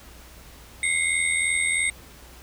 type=tone cluster; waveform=sine; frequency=2083 / 2166 / 3697 / 8520 Hz; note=C7 / C#7 / A#7 / C9; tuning=-8 / -41 / -15 / +30 cents; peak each=-26 / -24 / -33 / -27 dBFS; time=0.83-1.9 s; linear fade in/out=2 ms; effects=added 60 Hz sine -48 dBFS peak until 2.42 s + pink hiss -48 dBFS RMS until 2.42 s